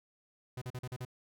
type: tone bursts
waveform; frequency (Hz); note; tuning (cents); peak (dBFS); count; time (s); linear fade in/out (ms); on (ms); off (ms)
45% pulse; 125.6; B2; +30; -38; 6; 0.57-1.051; 5; 46; 41
effects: none